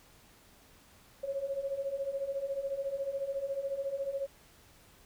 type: beating tone pair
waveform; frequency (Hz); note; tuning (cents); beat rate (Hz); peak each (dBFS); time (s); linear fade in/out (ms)
sine; 540 / 554; C#5 / C#5; -45 / -1; 14; -38 / -34; 1.23-4.27; 10
effects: pink hiss -60 dBFS RMS until 5.05 s